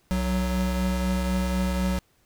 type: tone pair together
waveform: square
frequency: 63.1 / 185.3 Hz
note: B1 / F#3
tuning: +38 / +3 cents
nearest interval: octave + perfect fifth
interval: 1865 cents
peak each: -27 / -26 dBFS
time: 0.11-1.99 s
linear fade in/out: 0 ms
effects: pink hiss -65 dBFS RMS until 2.25 s